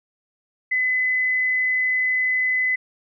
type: tone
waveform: sine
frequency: 2017 Hz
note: B6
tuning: 36 cents sharp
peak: -18 dBFS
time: 0.71-2.76 s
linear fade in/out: 10 ms
effects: none